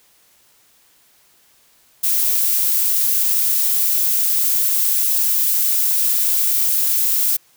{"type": "noise", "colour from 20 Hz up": "violet", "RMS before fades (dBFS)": -17, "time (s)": [2.03, 7.37], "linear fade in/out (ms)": 10, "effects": ["white hiss -55 dBFS RMS until 7.56 s"]}